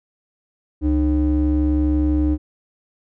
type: ring-modulated tone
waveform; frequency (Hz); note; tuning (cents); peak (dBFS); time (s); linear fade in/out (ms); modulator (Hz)
triangle; 116.54; A#2; 0; -10; 0.81-2.38; 50; 187
effects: none